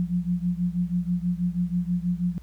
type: beating tone pair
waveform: sine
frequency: 174.61 / 180.81 Hz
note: F3 / F#3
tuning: 0 / -40 cents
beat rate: 6.2 Hz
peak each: -25 / -27 dBFS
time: 0-2.38 s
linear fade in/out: 0 ms
effects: added 60 Hz sine -42 dBFS peak until 2.42 s + pink hiss -61 dBFS RMS until 2.42 s